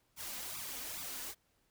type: noise with flanger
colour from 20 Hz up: white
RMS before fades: -43 dBFS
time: 0.16-1.35 s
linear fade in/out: 50 ms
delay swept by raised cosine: 0.82 to 4.12 ms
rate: 2.4 Hz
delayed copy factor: +0.8
effects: pink hiss -75 dBFS RMS until 1.7 s